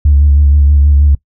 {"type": "tone with vibrato", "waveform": "sine", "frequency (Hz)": 71.9, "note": "D2", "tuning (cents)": -36, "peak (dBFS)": -3, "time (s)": [0.05, 1.15], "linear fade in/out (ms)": 5, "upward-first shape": "sine", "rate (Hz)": 6.3, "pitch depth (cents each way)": 43, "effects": ["noise-tail reverb RT60 0.1 s tail -22 dB re dry", "tanh soft clip ceiling 0 dBFS"]}